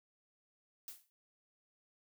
blue noise with exponential decay, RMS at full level -44 dBFS, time 0.88-1.1 s, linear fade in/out 0 ms, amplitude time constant 46 ms, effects none

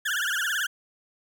35% pulse tone with vibrato, 1568 Hz, G6, in tune, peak -23 dBFS, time 0.05-0.67 s, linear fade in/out 10 ms, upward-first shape triangle, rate 18 Hz, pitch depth 230 cents each way, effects 10-bit

